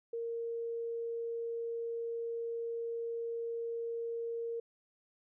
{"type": "tone", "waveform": "sine", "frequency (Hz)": 463.7, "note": "A#4", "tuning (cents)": -9, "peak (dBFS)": -35, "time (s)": [0.13, 4.6], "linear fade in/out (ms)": 5, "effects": []}